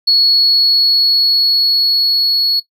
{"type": "tone with level ramp", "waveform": "triangle", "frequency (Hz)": 4365, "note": "C#8", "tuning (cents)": -28, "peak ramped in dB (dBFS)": [-4, -9], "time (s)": [0.07, 2.6], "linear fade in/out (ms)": 10, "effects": ["noise-tail reverb RT60 0.1 s tail -18 dB re dry", "tanh soft clip ceiling -6 dBFS"]}